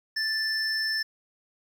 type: tone pair together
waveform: sine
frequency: 1760 / 5300 Hz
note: A6 / E8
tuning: 0 / +9 cents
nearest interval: octave + perfect fifth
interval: 1909 cents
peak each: -26 / -26 dBFS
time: 0.16-1.03 s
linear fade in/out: 10 ms
effects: tanh soft clip ceiling -22 dBFS + 9-bit